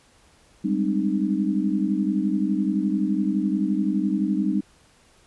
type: chord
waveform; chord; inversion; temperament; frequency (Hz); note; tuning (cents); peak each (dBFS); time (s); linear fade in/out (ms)
sine; Ab major seventh; third; equal with one note detuned; 196 / 207.7 / 261.6 / 306.3; G3 / Ab3 / C4 / Eb4; 0 / 0 / 0 / -27; -24 / -27 / -28 / -25; 0.64-4.61; 10
effects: pink hiss -57 dBFS RMS until 5.26 s + resampled to 24000 Hz